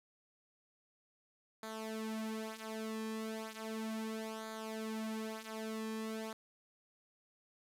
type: tone with flanger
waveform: sawtooth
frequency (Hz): 220.3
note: A3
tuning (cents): +2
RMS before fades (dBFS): -42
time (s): 1.63-6.33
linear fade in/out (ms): 2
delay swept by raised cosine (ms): 0.36 to 5.96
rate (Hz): 0.35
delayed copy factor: -0.75
effects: resampled to 32000 Hz + 10-bit